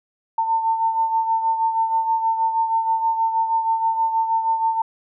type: beating tone pair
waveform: sine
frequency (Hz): 899 / 905.3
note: A5 / A5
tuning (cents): +37 / +49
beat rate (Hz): 6.3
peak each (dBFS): -18 / -26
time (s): 0.38-4.82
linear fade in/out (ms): 5
effects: none